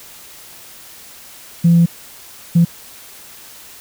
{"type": "tone bursts at uneven times", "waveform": "sine", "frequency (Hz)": 169.6, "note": "E3", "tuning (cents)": 50, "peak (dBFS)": -6, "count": 2, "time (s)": [[1.64, 1.86], [2.55, 2.65]], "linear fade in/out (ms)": 10, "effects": ["tanh soft clip ceiling -3 dBFS", "white hiss -39 dBFS RMS until 3.8 s"]}